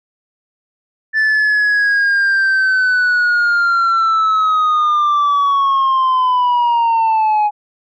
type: linear sweep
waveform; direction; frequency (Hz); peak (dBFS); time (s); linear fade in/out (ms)
sine; down; 1760 to 830.6; -8; 1.13-7.51; 50
effects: tanh soft clip ceiling -10 dBFS